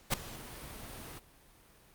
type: noise with ADSR envelope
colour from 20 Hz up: pink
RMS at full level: -26 dBFS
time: 0.1-1.2 s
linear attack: 36 ms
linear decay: 4 ms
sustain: -20 dB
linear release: 23 ms
effects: pink hiss -61 dBFS RMS until 1.94 s + Opus 48 kbps